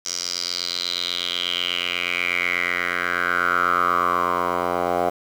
10% pulse tone with band-pass filter sweep, 88.2 Hz, F2, 18 cents sharp, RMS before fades -23 dBFS, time 0.05-5.1 s, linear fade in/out 10 ms, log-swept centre 5700 to 750 Hz, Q 5.7, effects 7-bit

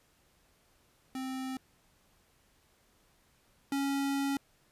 square tone pair in turn, 261.6 / 277.2 Hz, C4 / C#4, 0 / 0 cents, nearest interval minor second, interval 100 cents, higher second, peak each -36 / -30 dBFS, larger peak second, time 1.15-1.57 / 3.72-4.37 s, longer second, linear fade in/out 2 ms, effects pink hiss -68 dBFS RMS until 4.71 s + resampled to 32000 Hz

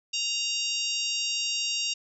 harmonic tone with a mistuned harmonic, 932.3 Hz, A#5, in tune, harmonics 3 / 4 / 5 / 6 / 7 / 8, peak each -30 / -35 / -34 / -34 / -37 / -38 dBFS, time 0.13-1.94 s, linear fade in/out 10 ms, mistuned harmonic 7, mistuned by +18 cents, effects none

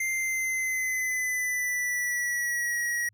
square tone with pitch glide, 2093 to 1908.2 Hz, C7 to A#6, 0 to +40 cents, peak -27 dBFS, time 0-3.09 s, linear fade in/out 5 ms, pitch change -160 cents, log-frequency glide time 0.11-2.77 s, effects added 105 Hz sine -62 dBFS peak until 3.13 s

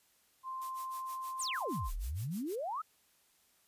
sine tone, 1046.5 Hz, C6, in tune, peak -38 dBFS, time 0.43-1.91 s, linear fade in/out 50 ms
blue noise with tremolo, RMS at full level -48 dBFS, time 0.61-2.56 s, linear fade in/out 10 ms, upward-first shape sine, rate 6.4 Hz, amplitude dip 100%
sine exponential two-way sweep, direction down then up, 9790 to 33.34 to 1359 Hz, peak -35 dBFS, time 1.39-2.82 s, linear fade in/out 10 ms, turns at 1.92 s
effects white hiss -70 dBFS RMS until 3.67 s + resampled to 32000 Hz

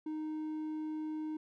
sine tone with hard clipping, 310 Hz, D#4, 6 cents flat, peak -37 dBFS, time 0.06-1.37 s, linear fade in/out 5 ms, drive 3 dB, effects none

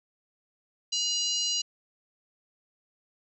harmonic tone with a mistuned harmonic, 956 Hz, A#5, 43 cents sharp, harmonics 3 / 4 / 5 / 6 / 7 / 8, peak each -32 / -31 / -32 / -34 / -35 / -46 dBFS, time 0.92-1.62 s, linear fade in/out 10 ms, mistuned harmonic 4, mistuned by +100 cents, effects none

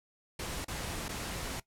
pink noise with dropouts, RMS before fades -38 dBFS, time 0.39-1.6 s, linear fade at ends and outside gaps 5 ms, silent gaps 0.647-0.681 / 1.083-1.09 s, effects noise-tail reverb RT60 0.1 s tail -18 dB re dry + low-pass 12000 Hz 12 dB/octave

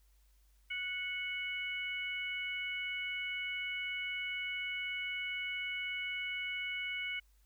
harmonic tone, 737 Hz, F#5, 7 cents flat, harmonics 2 / 3 / 4, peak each -46 / -37 / -43 dBFS, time 0.7-7.2 s, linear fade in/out 10 ms, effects added 50 Hz sine -64 dBFS peak until 7.45 s + white hiss -75 dBFS RMS until 7.45 s

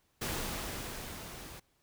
pink noise with level ramp, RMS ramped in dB -35 to -48 dBFS, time 0.21-1.6 s, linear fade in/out 10 ms, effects pink hiss -73 dBFS RMS until 1.82 s

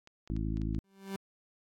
clicks, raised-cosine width 0.2 ms, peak -35 dBFS, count 6, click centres 0.074 / 0.275 / 0.365 / 0.571 / 0.617 / 0.748 s
harmonic tone, 53.8 Hz, A1, 38 cents flat, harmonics 1 / 2 / 3 / 4 / 5 / 6, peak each -34 / -37 / -39 / -40 / -41 / -42 dBFS, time 0.3-0.79 s, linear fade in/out 0 ms
30% pulse tone with exponential growth, 194.7 Hz, G3, 12 cents flat, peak -31 dBFS, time 0.84-1.16 s, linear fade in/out 2 ms, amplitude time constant 68 ms
effects AAC 64 kbps

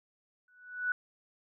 sine tone with exponential growth, 1480 Hz, F#6, in tune, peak -25 dBFS, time 0.48-0.92 s, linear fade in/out 2 ms, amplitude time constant 94 ms, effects none

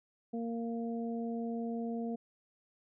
harmonic tone, 231.4 Hz, A#3, 13 cents flat, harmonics 1 / 2 / 3, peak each -35 / -41 / -45 dBFS, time 0.33-2.16 s, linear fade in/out 10 ms, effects none

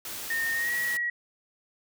white noise, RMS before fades -37 dBFS, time 0.05-0.97 s, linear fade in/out 2 ms
sine tone with pitch glide, 1835 to 1915.1 Hz, A#6 to A#6, -28 to +46 cents, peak -26 dBFS, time 0.3-1.1 s, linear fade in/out 5 ms, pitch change +74 cents, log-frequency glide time 0.54-0.72 s
effects none

